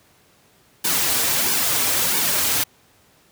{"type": "noise with flanger", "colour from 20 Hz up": "white", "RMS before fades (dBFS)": -20, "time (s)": [0.84, 2.64], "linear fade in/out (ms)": 10, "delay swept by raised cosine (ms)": [1.5, 5.7], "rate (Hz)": 1.5, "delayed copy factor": -0.65, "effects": ["pink hiss -56 dBFS RMS until 3.31 s", "high-pass 80 Hz 12 dB/octave"]}